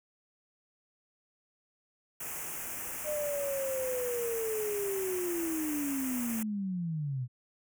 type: band-stop noise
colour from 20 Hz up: white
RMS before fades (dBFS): -39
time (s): 2.2-6.43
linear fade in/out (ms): 5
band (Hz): 2800 to 6000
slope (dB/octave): 48
type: linear sweep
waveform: sine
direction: down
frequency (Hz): 609 to 119.8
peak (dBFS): -31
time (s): 3.04-7.28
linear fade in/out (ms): 50
effects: none